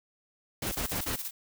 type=noise bursts; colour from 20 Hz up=pink; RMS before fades=-33 dBFS; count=4; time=0.62-1.157 s; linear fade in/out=5 ms; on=96 ms; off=51 ms
type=noise with tremolo; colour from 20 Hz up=blue; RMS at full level=-35 dBFS; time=0.66-1.31 s; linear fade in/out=10 ms; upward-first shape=square; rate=17 Hz; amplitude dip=55%
effects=none